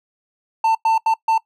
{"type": "tone bursts at uneven times", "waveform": "triangle", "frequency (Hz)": 894, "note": "A5", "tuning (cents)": 27, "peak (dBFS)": -11, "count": 4, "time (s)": [[0.64, 0.75], [0.85, 0.98], [1.06, 1.14], [1.28, 1.38]], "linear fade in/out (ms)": 5, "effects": ["noise-tail reverb RT60 0.1 s tail -21 dB re dry"]}